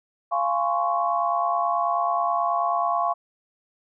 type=chord; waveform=sine; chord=Db major seventh; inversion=first; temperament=just; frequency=693 / 831.5 / 1039.4 / 1108.7 Hz; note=F5 / Ab5 / C6 / Db6; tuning=-14 / +2 / -12 / 0 cents; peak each=-24 / -29 / -29 / -25 dBFS; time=0.31-3.14 s; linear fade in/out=20 ms; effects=none